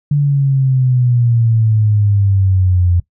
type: exponential sweep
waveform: sine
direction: down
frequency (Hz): 146.6 to 86.7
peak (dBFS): -9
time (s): 0.11-3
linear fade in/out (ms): 5
effects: noise-tail reverb RT60 0.1 s tail -19 dB re dry